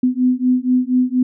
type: beating tone pair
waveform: sine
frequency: 250.3 / 254.5 Hz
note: B3 / C4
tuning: +23 / -48 cents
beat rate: 4.2 Hz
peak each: -16 dBFS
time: 0.03-1.23 s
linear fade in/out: 5 ms
effects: none